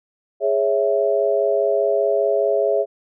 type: chord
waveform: sine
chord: C# minor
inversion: second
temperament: equal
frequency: 415.3 / 554.4 / 659.3 Hz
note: G#4 / C#5 / E5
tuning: 0 / 0 / 0 cents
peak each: -20 dBFS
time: 0.4-2.86 s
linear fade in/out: 50 ms
effects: none